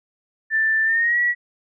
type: tone with pitch glide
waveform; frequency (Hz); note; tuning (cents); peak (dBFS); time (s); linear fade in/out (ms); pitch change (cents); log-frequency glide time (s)
sine; 1771 to 1931.3; A6 to B6; +11 to -39; -16; 0.5-1.35; 50; +150; 0.84-1.19
effects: none